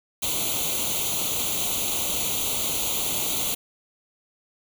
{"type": "noise with comb filter", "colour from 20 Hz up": "white", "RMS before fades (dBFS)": -26, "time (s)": [0.22, 3.55], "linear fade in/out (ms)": 10, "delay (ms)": 0.29, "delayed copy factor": 0.9, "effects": []}